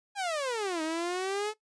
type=exponential two-way sweep; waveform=sawtooth; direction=down then up; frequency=830.6 to 311.1 to 434.7 Hz; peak=-26 dBFS; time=0.15-1.54 s; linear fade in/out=50 ms; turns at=0.82 s; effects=noise-tail reverb RT60 0.1 s tail -17 dB re dry + resampled to 22050 Hz